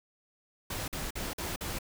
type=noise bursts; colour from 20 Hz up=pink; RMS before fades=-36 dBFS; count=5; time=0.7-1.788 s; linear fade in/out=5 ms; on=180 ms; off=47 ms; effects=none